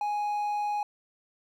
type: tone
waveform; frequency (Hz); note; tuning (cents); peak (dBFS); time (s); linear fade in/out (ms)
triangle; 830.6; G#5; 0; -25; 0.01-0.83; 2
effects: 11-bit